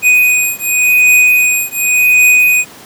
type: beating tone pair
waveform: square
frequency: 2489 / 2489.89 Hz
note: D#7 / D#7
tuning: 0 / +1 cents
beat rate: 0.89 Hz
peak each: -11 dBFS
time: 0.02-2.65 s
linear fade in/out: 50 ms
effects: pink hiss -35 dBFS RMS until 2.85 s + high-pass 150 Hz 12 dB/octave